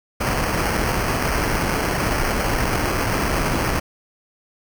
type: noise with sample-and-hold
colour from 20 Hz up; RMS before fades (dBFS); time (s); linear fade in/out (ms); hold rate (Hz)
pink; -21; 0.2-3.8; 10; 3675
effects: none